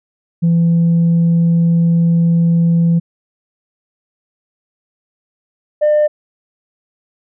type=tone pair in turn; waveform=sine; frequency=168.3 / 600.9 Hz; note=E3 / D5; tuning=+36 / +40 cents; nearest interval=octave + minor seventh; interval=2204 cents; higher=second; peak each=-7 dBFS; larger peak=neither; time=0.42-3 / 5.81-6.08 s; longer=first; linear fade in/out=20 ms; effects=tanh soft clip ceiling -7 dBFS